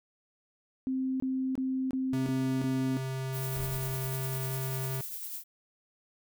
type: tone bursts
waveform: sine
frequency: 261.6 Hz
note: C4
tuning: in tune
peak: -28 dBFS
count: 6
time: 0.87-2.97 s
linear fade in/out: 0 ms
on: 330 ms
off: 24 ms
type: tone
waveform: square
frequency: 132.2 Hz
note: C3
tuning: 18 cents sharp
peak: -33 dBFS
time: 2.13-5.01 s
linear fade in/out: 2 ms
type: noise with tremolo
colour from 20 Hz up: violet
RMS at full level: -38 dBFS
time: 3.32-5.44 s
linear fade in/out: 50 ms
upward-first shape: sine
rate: 10 Hz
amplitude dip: 35%
type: noise with exponential decay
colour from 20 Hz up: brown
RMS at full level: -39 dBFS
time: 3.56-4.94 s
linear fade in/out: 0 ms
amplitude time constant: 300 ms
effects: none